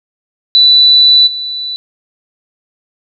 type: tone with level steps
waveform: sine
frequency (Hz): 3973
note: B7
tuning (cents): +10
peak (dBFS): -3 / -17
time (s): 0.55-1.76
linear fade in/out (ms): 0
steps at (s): 1.26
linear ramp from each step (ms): 20
effects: none